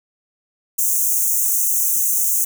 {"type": "high-pass noise", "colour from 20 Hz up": "white", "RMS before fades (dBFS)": -18, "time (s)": [0.78, 2.45], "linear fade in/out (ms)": 10, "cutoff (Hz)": 6000, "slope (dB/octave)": 96, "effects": []}